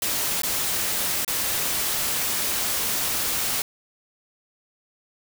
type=noise with dropouts; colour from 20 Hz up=white; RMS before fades=-25 dBFS; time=0.02-3.62 s; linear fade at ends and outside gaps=2 ms; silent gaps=0.42-0.433 / 1.248-1.278 s; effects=none